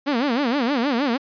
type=tone with vibrato; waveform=sawtooth; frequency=259.4 Hz; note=C4; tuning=15 cents flat; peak=-15 dBFS; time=0.06-1.18 s; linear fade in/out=20 ms; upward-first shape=sine; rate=6.4 Hz; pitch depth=230 cents each way; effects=resampled to 11025 Hz